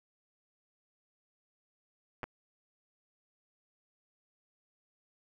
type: clicks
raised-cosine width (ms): 0.5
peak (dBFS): -23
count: 2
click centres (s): 2.232 / 2.24
effects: 10-bit